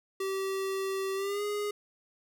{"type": "tone with pitch glide", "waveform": "square", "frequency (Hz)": [386.1, 413.8], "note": ["G4", "G#4"], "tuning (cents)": [-26, -6], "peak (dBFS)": -31, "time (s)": [0.2, 1.71], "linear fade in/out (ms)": 5, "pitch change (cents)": 120, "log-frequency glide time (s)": [1.15, 1.43], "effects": []}